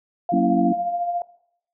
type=tone with tremolo; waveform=sine; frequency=698.5 Hz; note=F5; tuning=in tune; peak=-19 dBFS; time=0.29-1.22 s; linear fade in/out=2 ms; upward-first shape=triangle; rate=14 Hz; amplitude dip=50%
type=chord; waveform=sine; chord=F# dominant seventh; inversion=none; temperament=equal with one note detuned; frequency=185 / 233.1 / 277.2 / 331.9 Hz; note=F#3 / A#3 / C#4 / E4; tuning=0 / 0 / 0 / +12 cents; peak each=-22 dBFS; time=0.32-0.73 s; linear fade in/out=10 ms
effects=noise-tail reverb RT60 0.7 s tail -19 dB re dry